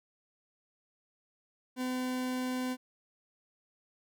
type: tone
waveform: 40% pulse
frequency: 254.1 Hz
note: B3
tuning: 49 cents sharp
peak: -31 dBFS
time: 1.76-2.77 s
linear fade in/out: 50 ms
effects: none